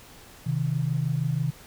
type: tone pair together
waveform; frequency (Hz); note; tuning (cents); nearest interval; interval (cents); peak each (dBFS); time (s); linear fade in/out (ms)
sine; 130.81 / 157.05; C3 / D#3; 0 / +16; minor third; 316; -26; 0.46-1.51; 10
effects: pink hiss -49 dBFS RMS until 1.66 s